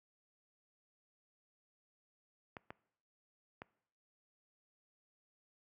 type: clicks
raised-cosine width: 0.5 ms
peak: -30 dBFS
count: 3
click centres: 2.568 / 2.705 / 3.619 s
effects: noise-tail reverb RT60 0.7 s tail -22 dB re dry + high-pass 80 Hz 12 dB/octave